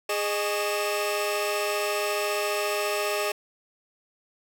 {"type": "tone cluster", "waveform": "sawtooth", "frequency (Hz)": [414.2, 614, 1121, 2658], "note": ["G#4", "D#5", "C#6", "E7"], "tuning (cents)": [-5, -23, 19, 14], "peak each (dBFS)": [-25, -25, -33, -30], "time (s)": [0.09, 3.32], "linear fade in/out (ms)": 5, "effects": []}